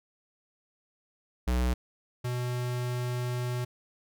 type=tone pair in turn; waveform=square; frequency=61.74 / 123.48 Hz; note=B1 / B2; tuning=0 / 0 cents; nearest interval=octave; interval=1200 cents; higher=second; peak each=-25 / -30 dBFS; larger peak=first; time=1.47-1.74 / 2.24-3.65 s; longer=second; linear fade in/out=10 ms; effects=none